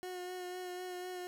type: tone with vibrato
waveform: 30% pulse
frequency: 362.5 Hz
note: F#4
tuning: 35 cents flat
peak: -38 dBFS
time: 0.03-1.27 s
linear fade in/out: 0 ms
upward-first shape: sine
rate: 4 Hz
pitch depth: 19 cents each way
effects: none